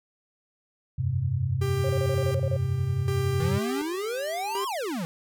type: chord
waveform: sine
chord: F suspended second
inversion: none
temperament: just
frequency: 87.31 / 98.22 / 130.96 Hz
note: F2 / G2 / C3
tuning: 0 / +4 / +2 cents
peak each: -32 / -28 / -26 dBFS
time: 0.98-3.59 s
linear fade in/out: 10 ms
type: tone with tremolo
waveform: 45% pulse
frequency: 395.3 Hz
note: G4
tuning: 15 cents sharp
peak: -29 dBFS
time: 1.61-4.65 s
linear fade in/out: 10 ms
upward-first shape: square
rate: 0.68 Hz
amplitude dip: 75%
type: tone bursts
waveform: sine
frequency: 540 Hz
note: C#5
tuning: 45 cents flat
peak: -28 dBFS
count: 9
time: 1.84-2.565 s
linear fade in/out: 2 ms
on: 53 ms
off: 31 ms
type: exponential two-way sweep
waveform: square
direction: up then down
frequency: 156.3 to 1108.7 to 156.3 Hz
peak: -29 dBFS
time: 3.4-5.05 s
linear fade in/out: 0 ms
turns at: 4.66 s
effects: none